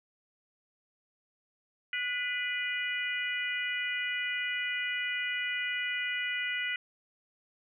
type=harmonic tone with a mistuned harmonic; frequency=487.4 Hz; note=B4; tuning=23 cents flat; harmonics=3 / 4 / 5 / 6; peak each=-37 / -33 / -38 / -38 dBFS; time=1.93-6.76 s; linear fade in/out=2 ms; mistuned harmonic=4; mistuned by=+41 cents; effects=none